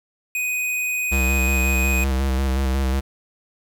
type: tone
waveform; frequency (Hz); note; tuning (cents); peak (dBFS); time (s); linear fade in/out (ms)
square; 2494; D#7; +3; -22; 0.35-2.04; 2
type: tone with vibrato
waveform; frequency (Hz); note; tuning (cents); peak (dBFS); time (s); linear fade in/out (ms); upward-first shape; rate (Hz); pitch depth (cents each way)
square; 66.4; C2; +26; -19; 1.11-3.01; 20; square; 5.5; 34
effects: 8-bit